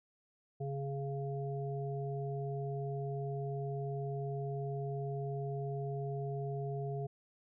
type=harmonic tone; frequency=138.59 Hz; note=C#3; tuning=in tune; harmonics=1 / 3 / 5; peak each=-37 / -41 / -45 dBFS; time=0.6-7.07 s; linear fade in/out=10 ms; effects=none